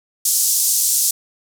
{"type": "band-pass noise", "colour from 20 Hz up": "pink", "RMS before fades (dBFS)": -17, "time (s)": [0.25, 1.11], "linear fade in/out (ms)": 5, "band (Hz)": [5900, 14000], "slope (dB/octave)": 24, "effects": []}